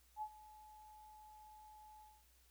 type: tone with ADSR envelope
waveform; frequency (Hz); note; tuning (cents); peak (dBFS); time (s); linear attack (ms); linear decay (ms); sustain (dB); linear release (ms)
sine; 855; A5; -50; -39; 0.16-2.25; 60; 63; -18; 250
effects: added 60 Hz sine -70 dBFS peak until 2.5 s + white hiss -72 dBFS RMS until 2.5 s